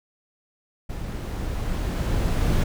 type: noise with level ramp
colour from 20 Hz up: brown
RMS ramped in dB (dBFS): -32 to -20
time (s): 0.89-2.64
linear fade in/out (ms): 10
effects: none